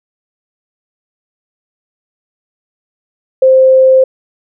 sine tone, 523.3 Hz, C5, in tune, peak -3 dBFS, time 3.42-4.04 s, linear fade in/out 5 ms, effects none

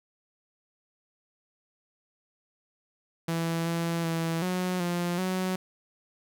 sawtooth tone with pitch steps, 165.9 / 167.8 / 164.8 / 182.4 / 174.6 / 185.7 Hz, E3 / E3 / E3 / F#3 / F3 / F#3, +11 / +31 / 0 / -24 / 0 / +7 cents, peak -23 dBFS, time 3.28-5.56 s, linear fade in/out 5 ms, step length 380 ms, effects none

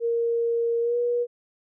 sine tone with pitch glide, 466.2 to 481.2 Hz, A#4 to B4, 0 to -45 cents, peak -21 dBFS, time 0-1.27 s, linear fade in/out 50 ms, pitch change +55 cents, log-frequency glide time 0.81-0.97 s, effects none

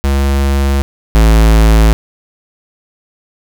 square tone pair in turn, 69 / 54.77 Hz, C#2 / A1, -7 / -7 cents, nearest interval major third, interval 400 cents, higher first, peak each -10 / -5 dBFS, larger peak second, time 0.04-0.82 / 1.15-1.93 s, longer neither, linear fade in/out 0 ms, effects none

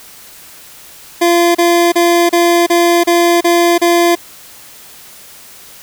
25% pulse tone bursts, 343.9 Hz, F4, 27 cents flat, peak -4 dBFS, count 8, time 1.21-4.154 s, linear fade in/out 10 ms, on 340 ms, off 32 ms, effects white hiss -37 dBFS RMS until 5.82 s

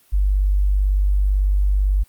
sine tone, 49 Hz, G1, in tune, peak -14 dBFS, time 0.12-2.04 s, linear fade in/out 20 ms, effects white hiss -56 dBFS RMS until 2.08 s + Opus 32 kbps

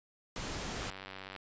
pink noise, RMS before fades -39 dBFS, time 0.36-0.9 s, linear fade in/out 0 ms
click train, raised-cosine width 0.3 ms, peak -28 dBFS, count 54, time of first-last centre 0.81-1.363 s, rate 95.9 Hz
effects resampled to 16000 Hz

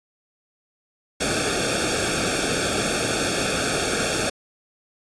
pink noise with comb filter, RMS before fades -23 dBFS, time 1.2-4.3 s, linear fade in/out 10 ms, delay 1 ms, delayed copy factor -0.95, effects resampled to 22050 Hz

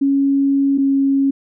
sine tone pair in turn, 276.5 / 274.1 Hz, C#4 / C#4, -4 / -19 cents, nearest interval unison, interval 15 cents, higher first, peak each -12 dBFS, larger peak neither, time 0.01-0.78 / 0.78-1.31 s, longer first, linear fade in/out 10 ms, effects none

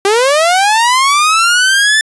sawtooth linear sweep, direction up, 384.7 to 1772 Hz, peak -4 dBFS, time 0.05-2.01 s, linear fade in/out 2 ms, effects resampled to 24000 Hz

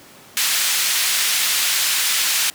pink band-pass noise, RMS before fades -19 dBFS, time 0.37-2.5 s, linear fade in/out 0 ms, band 2300 to 16000 Hz, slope 12 dB/octave, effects pink hiss -44 dBFS RMS until 2.54 s + high-pass 150 Hz 12 dB/octave

